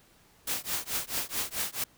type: noise with tremolo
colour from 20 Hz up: white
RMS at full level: -29 dBFS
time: 0.47-1.84 s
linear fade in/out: 5 ms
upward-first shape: triangle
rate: 4.6 Hz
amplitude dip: 100%
effects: pink hiss -61 dBFS RMS until 1.97 s